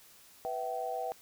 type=chord; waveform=sine; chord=E minor; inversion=second; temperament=equal with one note detuned; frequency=493.9 / 659.3 / 767 Hz; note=B4 / E5 / G5; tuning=0 / 0 / -38 cents; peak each=-39 / -38 / -36 dBFS; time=0.45-1.12 s; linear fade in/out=0 ms; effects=white hiss -58 dBFS RMS until 1.21 s